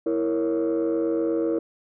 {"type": "chord", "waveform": "sine", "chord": "A# diminished", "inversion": "second", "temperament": "equal", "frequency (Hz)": [329.6, 466.2, 554.4], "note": ["E4", "A#4", "C#5"], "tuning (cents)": [0, 0, 0], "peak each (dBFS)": [-22, -24, -28], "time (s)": [0.06, 1.59], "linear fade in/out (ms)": 5, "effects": ["tanh soft clip ceiling -17 dBFS"]}